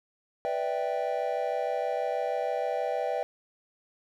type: chord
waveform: triangle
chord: E minor seventh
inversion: second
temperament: equal with one note detuned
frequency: 493.9 / 587.3 / 653.6 / 784 Hz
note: B4 / D5 / E5 / G5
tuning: 0 / 0 / -15 / 0 cents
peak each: -31 dBFS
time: 0.45-3.23 s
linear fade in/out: 0 ms
effects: none